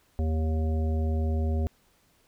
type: harmonic tone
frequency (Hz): 79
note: D#2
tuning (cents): +27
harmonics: 1 / 3 / 5 / 7 / 9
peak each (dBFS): -24 / -34 / -38 / -41 / -43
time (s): 0.19-1.67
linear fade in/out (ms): 0
effects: pink hiss -65 dBFS RMS until 2.27 s